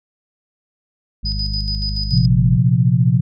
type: harmonic tone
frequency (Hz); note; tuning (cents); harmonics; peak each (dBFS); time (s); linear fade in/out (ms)
50.9; G#1; -34; 1 / 2 / 3 / 4; -21 / -27 / -31 / -33; 1.23-2.58; 10
type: tone with tremolo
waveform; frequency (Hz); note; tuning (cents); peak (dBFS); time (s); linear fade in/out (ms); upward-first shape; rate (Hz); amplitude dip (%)
sine; 4978; D#8; 0; -21; 1.25-2.26; 10; square; 7; 60
type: chord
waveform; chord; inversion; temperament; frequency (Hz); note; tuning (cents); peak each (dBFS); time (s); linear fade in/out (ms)
sine; Bb suspended second; none; just; 116.54 / 131.11 / 174.81; Bb2 / C3 / F3; 0 / +4 / +2; -16 / -14 / -17; 2.12-3.21; 10
effects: none